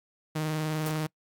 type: tone with vibrato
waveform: sawtooth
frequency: 155.3 Hz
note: D#3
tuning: 3 cents flat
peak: -24 dBFS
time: 0.35-1.07 s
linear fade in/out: 10 ms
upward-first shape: sine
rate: 20 Hz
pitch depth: 31 cents each way
type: noise with exponential decay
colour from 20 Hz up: blue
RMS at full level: -34 dBFS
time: 0.86-0.99 s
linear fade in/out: 2 ms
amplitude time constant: 27 ms
effects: noise-tail reverb RT60 0.1 s tail -26 dB re dry + AAC 64 kbps